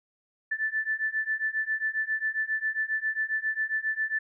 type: beating tone pair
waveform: sine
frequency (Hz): 1753 / 1760.4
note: A6 / A6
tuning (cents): -7 / 0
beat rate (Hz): 7.4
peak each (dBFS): -30 / -29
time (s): 0.51-4.19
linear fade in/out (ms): 10
effects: none